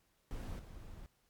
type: noise with level steps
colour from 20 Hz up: brown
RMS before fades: -42 / -50 dBFS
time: 0.31-1.06 s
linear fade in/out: 0 ms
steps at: 0.59 s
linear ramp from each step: 2 ms
effects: pink hiss -75 dBFS RMS until 1.29 s + MP3 96 kbps